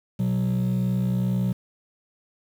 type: tone pair together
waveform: triangle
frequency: 124 / 185.79 Hz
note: B2 / F#3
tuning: +7 / +7 cents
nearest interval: perfect fifth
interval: 700 cents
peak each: -21 / -20 dBFS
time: 0.19-1.53 s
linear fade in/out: 10 ms
effects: tanh soft clip ceiling -16 dBFS + 8-bit